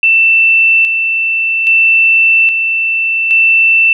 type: tone with tremolo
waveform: sine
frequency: 2671 Hz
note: E7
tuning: 22 cents sharp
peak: -5 dBFS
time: 0.03-3.93 s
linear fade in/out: 2 ms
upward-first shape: square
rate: 0.61 Hz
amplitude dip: 45%
effects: none